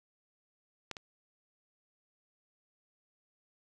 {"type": "clicks", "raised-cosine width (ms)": 0.2, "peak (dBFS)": [-20, -26], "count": 2, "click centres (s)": [0.913, 0.968], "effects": []}